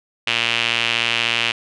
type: tone with band-pass filter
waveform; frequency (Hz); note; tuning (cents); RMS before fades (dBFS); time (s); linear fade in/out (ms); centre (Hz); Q
sawtooth; 116.54; A#2; 0; -20; 0.27-1.52; 5; 2800; 3.7
effects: resampled to 24000 Hz